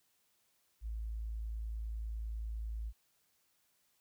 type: tone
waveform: sine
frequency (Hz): 55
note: A1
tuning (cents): 0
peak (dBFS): -37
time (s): 0.81-2.93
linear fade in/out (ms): 50
effects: white hiss -75 dBFS RMS until 4 s